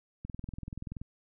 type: click train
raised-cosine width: 5 ms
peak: -27 dBFS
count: 17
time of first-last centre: 0.25-1.016 s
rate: 20.9 Hz
effects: none